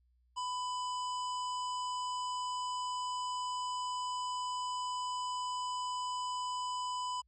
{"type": "harmonic tone", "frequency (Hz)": 998, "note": "B5", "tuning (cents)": 18, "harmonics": [1, 3, 5, 7, 8], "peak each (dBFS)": [-35, -45, -49, -52, -53], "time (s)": [0.36, 7.22], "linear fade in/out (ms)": 20, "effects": ["added 61 Hz sine -68 dBFS peak until 7.27 s"]}